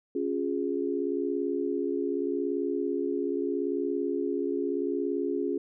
sine chord, Db major, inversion none, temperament equal with one note detuned, 277.2 / 354.5 / 415.3 Hz, Db4 / F4 / Ab4, 0 / +26 / 0 cents, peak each -31 dBFS, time 0.15-5.58 s, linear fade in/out 5 ms, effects none

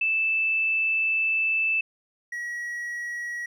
sine / triangle tone pair in turn, 2637 / 1915 Hz, E7 / A#6, 0 / +46 cents, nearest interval tritone, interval 554 cents, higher first, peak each -21 / -28 dBFS, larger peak first, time 0.01-1.81 / 2.32-3.46 s, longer first, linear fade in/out 5 ms, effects none

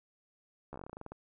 slowing click train, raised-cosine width 1 ms, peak -30 dBFS, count 14, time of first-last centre 0.73-1.12 s, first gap 13 ms, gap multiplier 1.13, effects none

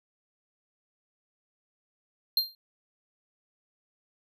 square tone with exponential decay, 4186 Hz, C8, in tune, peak -19 dBFS, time 2.37-2.55 s, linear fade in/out 2 ms, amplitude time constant 38 ms, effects none

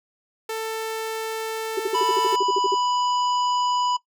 sawtooth tone, 444 Hz, A4, 16 cents sharp, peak -22 dBFS, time 0.49-2.36 s, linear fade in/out 5 ms
sine tone bursts, 390 Hz, G4, 9 cents flat, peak -20 dBFS, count 13, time 1.77-2.745 s, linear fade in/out 5 ms, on 27 ms, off 52 ms
harmonic tone, 988 Hz, B5, in tune, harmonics 1 / 3 / 5 / 7, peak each -21 / -31 / -35 / -38 dBFS, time 1.94-3.97 s, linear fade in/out 10 ms
effects noise-tail reverb RT60 0.1 s tail -18 dB re dry

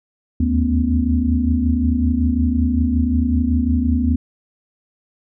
sine tone cluster, 76.4 / 81.8 / 220.1 / 247 / 278.5 Hz, D#2 / E2 / A3 / B3 / C#4, -31 / -13 / +1 / 0 / +8 cents, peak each -18 / -25 / -24 / -18 / -27 dBFS, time 0.4-4.16 s, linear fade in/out 5 ms, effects none

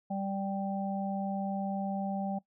harmonic tone, 196 Hz, G3, in tune, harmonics 1 / 3 / 4, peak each -33 / -40 / -36 dBFS, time 0.1-2.39 s, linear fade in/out 10 ms, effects noise-tail reverb RT60 0.1 s tail -19 dB re dry

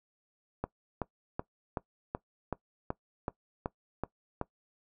click train, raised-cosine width 1 ms, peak -18 dBFS, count 11, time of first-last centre 0.64-4.414 s, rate 2.65 Hz, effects noise-tail reverb RT60 0.1 s tail -20 dB re dry

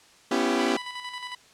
sawtooth chord, C# half-diminished seventh, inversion third, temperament equal with one note detuned, 246.9 / 277.2 / 335.8 / 392 Hz, B3 / C#4 / E4 / G4, 0 / 0 / +32 / 0 cents, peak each -24 dBFS, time 0.31-0.77 s, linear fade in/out 5 ms
15% pulse tone with tremolo, 991 Hz, B5, 6 cents sharp, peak -26 dBFS, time 0.59-1.35 s, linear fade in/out 5 ms, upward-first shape square, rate 11 Hz, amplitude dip 50%
effects white hiss -55 dBFS RMS until 1.53 s + low-pass 7000 Hz 12 dB/octave

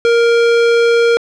square tone, 467.7 Hz, A#4, 6 cents sharp, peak -9 dBFS, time 0.05-1.17 s, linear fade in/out 0 ms, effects low-pass 4000 Hz 12 dB/octave

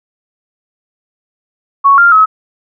sine tone with pitch steps, 1111 / 1394 / 1283 Hz, C#6 / F6 / E6, +4 / -4 / -47 cents, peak -3 dBFS, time 1.84-2.26 s, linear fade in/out 20 ms, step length 140 ms, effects none

